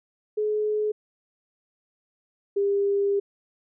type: tone pair in turn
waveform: sine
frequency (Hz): 424.5 / 400.7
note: G#4 / G4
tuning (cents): +38 / +38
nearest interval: minor second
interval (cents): 100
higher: first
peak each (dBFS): -22 / -20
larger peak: second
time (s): 0.37-0.92 / 2.56-3.2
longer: second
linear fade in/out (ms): 10
effects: none